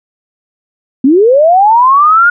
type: linear sweep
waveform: sine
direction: up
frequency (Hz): 246.9 to 1446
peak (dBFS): -3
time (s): 1.04-2.3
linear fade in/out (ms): 5
effects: none